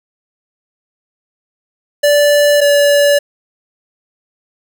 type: tone pair in turn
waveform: square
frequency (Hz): 583 / 575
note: D5 / D5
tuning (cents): -13 / -37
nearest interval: unison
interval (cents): 24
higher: first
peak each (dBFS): -8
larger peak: neither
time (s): 2.03-2.61 / 2.61-3.19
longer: neither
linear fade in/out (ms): 10
effects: none